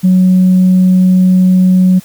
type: tone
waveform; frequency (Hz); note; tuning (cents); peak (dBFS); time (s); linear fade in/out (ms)
sine; 184.6; F#3; -4; -3; 0.03-2; 20
effects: tanh soft clip ceiling -1 dBFS + white hiss -39 dBFS RMS until 2.04 s